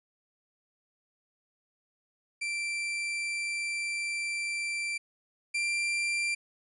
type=tone pair in turn; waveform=40% pulse; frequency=2349 / 2365 Hz; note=D7 / D7; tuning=0 / +12 cents; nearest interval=unison; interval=12 cents; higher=second; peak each=-30 / -27 dBFS; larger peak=second; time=2.41-4.98 / 5.54-6.35 s; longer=first; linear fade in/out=10 ms; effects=resampled to 24000 Hz